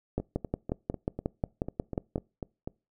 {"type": "two click trains", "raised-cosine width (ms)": 2, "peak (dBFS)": [-15, -21], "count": [12, 11], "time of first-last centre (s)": [[0.18, 2.158], [0.2, 2.675]], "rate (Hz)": [5.56, 4.04], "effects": ["noise-tail reverb RT60 0.3 s tail -25 dB re dry"]}